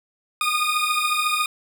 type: beating tone pair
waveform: 20% pulse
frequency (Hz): 1222 / 1236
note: D#6 / D#6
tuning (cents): -32 / -12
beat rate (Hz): 14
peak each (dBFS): -18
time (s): 0.41-1.46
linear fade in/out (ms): 2
effects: none